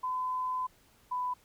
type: tone pair in turn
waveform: sine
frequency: 1015 / 997 Hz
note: B5 / B5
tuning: +47 / +16 cents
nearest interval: unison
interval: 31 cents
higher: first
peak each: -30 / -30 dBFS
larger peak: neither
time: 0.03-0.67 / 1.11-1.34 s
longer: first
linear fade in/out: 10 ms
effects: pink hiss -64 dBFS RMS until 1.44 s